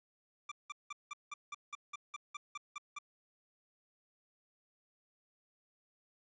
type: tone bursts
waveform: 25% pulse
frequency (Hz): 1179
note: D6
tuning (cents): +6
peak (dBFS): -37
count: 13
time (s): 0.49-2.988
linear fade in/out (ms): 5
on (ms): 26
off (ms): 180
effects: resampled to 16000 Hz + 11-bit